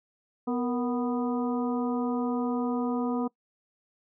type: harmonic tone with a mistuned harmonic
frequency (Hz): 246.9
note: B3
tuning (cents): 0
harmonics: 1 / 2 / 3 / 4 / 5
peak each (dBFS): -27 / -33 / -37 / -39 / -41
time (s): 0.47-3.28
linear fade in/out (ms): 10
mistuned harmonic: 2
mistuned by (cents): -78
effects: noise-tail reverb RT60 0.1 s tail -22 dB re dry